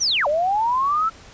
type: linear two-way sweep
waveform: sine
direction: down then up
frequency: 6240 to 563 to 1341 Hz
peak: -17 dBFS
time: 0-1.1 s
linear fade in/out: 20 ms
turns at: 0.27 s
effects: pink hiss -45 dBFS RMS until 1.33 s + resampled to 16000 Hz